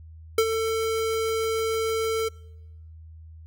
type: tone with ADSR envelope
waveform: square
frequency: 446.7 Hz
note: A4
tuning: 26 cents sharp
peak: -16 dBFS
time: 0.38-2.29 s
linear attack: 4 ms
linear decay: 63 ms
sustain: -8 dB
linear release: 13 ms
effects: noise-tail reverb RT60 1.0 s tail -25 dB re dry + added 80 Hz sine -42 dBFS peak until 3.46 s

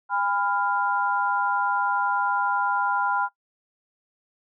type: tone cluster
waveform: sine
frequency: 811 / 999 / 1397 Hz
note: G#5 / B5 / F6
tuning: -41 / +20 / 0 cents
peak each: -26 dBFS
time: 0.09-3.29 s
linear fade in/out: 50 ms
effects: noise-tail reverb RT60 0.1 s tail -18 dB re dry

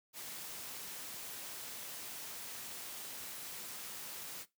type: noise with amplitude modulation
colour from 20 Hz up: white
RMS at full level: -44 dBFS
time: 0.13-4.46 s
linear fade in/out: 50 ms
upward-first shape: sine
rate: 236 Hz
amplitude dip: 40%
effects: noise-tail reverb RT60 0.2 s tail -19 dB re dry + high-pass 100 Hz 12 dB/octave

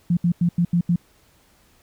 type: tone bursts at uneven times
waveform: sine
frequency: 173 Hz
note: F3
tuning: 16 cents flat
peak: -15 dBFS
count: 6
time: 0.1-0.17 / 0.24-0.32 / 0.41-0.49 / 0.58-0.65 / 0.73-0.81 / 0.89-0.96 s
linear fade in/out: 5 ms
effects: pink hiss -58 dBFS RMS until 1.82 s

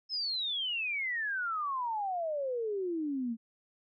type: exponential sweep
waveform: sine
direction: down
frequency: 5274 to 221.3 Hz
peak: -31 dBFS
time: 0.09-3.37 s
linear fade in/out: 50 ms
effects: none

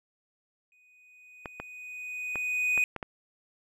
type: tone with exponential growth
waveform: triangle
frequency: 2489 Hz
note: D#7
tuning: in tune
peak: -20 dBFS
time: 0.72-2.84 s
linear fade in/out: 1 ms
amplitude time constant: 460 ms
type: clicks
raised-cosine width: 0.5 ms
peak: -20 dBFS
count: 6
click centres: 1.458 / 1.6 / 2.357 / 2.777 / 2.963 / 3.028 s
effects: none

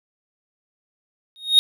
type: tone with exponential growth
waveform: triangle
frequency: 3729 Hz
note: A#7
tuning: in tune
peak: -5 dBFS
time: 1.36-1.59 s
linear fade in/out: 0 ms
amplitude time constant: 48 ms
effects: none

